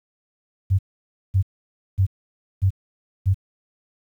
sine tone bursts, 95.7 Hz, G2, 41 cents flat, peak -14 dBFS, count 5, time 0.7-3.345 s, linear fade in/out 20 ms, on 89 ms, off 550 ms, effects 9-bit

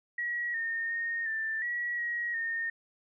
sine tone with pitch steps, 1914 / 1831 / 1848 / 1776 / 1923 / 1899 / 1833 Hz, A#6 / A#6 / A#6 / A6 / B6 / A#6 / A#6, +45 / -32 / -16 / +16 / -47 / +32 / -30 cents, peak -30 dBFS, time 0.18-2.7 s, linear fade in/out 5 ms, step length 360 ms, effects none

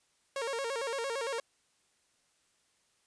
sawtooth tone with vibrato, 503 Hz, B4, 32 cents sharp, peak -29 dBFS, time 0.36-1.4 s, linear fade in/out 2 ms, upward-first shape square, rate 8.8 Hz, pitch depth 150 cents each way, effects white hiss -72 dBFS RMS until 3.06 s + resampled to 22050 Hz

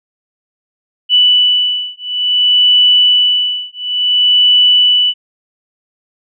sine beating tone pair, 2970 / 2970.57 Hz, F#7 / F#7, +6 / +6 cents, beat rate 0.57 Hz, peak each -11 dBFS, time 1.09-5.14 s, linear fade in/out 50 ms, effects none

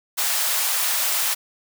white high-pass noise, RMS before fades -22 dBFS, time 0.17-1.35 s, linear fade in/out 20 ms, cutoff 620 Hz, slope 24 dB/octave, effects none

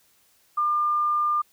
sine tone, 1200 Hz, D6, 37 cents sharp, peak -20 dBFS, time 0.57-1.42 s, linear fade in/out 10 ms, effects white hiss -62 dBFS RMS until 1.52 s

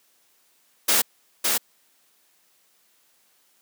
white noise with echo, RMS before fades -19 dBFS, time 0.88-1.02 s, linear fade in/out 10 ms, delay 560 ms, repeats 1, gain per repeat -3 dB, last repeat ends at 1.58 s, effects white hiss -63 dBFS RMS until 3.61 s + high-pass 200 Hz 12 dB/octave

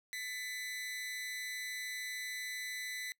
sawtooth tone with amplitude modulation, 2000 Hz, B6, 21 cents sharp, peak -33 dBFS, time 0.13-3.12 s, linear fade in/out 0 ms, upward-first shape sine, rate 233 Hz, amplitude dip 65%, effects noise-tail reverb RT60 0.1 s tail -22 dB re dry

